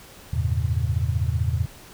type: chord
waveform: sine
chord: E diminished seventh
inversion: none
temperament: equal with one note detuned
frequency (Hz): 82.41 / 98 / 113.62 / 138.59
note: E2 / G2 / Bb2 / Db3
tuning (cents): 0 / 0 / -44 / 0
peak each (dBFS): -24 / -28 / -25 / -29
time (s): 0.33-1.66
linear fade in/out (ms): 5
effects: pink hiss -46 dBFS RMS until 1.93 s